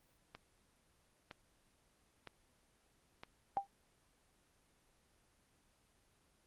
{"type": "click train", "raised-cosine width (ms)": 0.3, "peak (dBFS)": -32, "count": 4, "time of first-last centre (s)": [0.35, 3.235], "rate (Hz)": 1.04}
{"type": "tone with exponential decay", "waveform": "sine", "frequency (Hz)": 793, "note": "G5", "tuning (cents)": 20, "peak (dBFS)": -28, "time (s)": [3.57, 3.67], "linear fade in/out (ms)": 0, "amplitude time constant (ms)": 21}
{"effects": ["pink hiss -73 dBFS RMS until 6.46 s", "Opus 24 kbps"]}